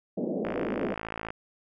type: band-pass noise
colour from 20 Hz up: pink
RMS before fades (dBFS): -31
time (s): 0.17-0.94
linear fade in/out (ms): 5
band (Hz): 180 to 630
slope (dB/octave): 48
type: click train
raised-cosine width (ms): 0.5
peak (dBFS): -19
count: 48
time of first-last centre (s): 0.45-1.305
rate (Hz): 55
effects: none